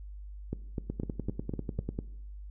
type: two click trains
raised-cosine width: 3 ms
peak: -20 / -20 dBFS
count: 6 / 12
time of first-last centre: 0.53-1.789 / 0.9-1.989 s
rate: 3.97 / 10.1 Hz
effects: noise-tail reverb RT60 0.8 s tail -19 dB re dry + added 50 Hz sine -41 dBFS peak until 2.5 s